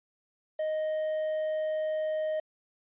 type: tone with quantisation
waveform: triangle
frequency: 622.3 Hz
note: D#5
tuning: in tune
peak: -26 dBFS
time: 0.59-2.4 s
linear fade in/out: 5 ms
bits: 9
effects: resampled to 8000 Hz